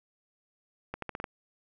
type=accelerating click train; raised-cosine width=0.5 ms; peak=-20 dBFS; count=6; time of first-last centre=0.94-1.242 s; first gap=83 ms; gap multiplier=0.84; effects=none